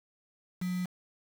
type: tone with quantisation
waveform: sine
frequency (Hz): 180.9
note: F#3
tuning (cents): -39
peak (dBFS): -30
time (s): 0.61-0.86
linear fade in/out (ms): 10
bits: 7
effects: none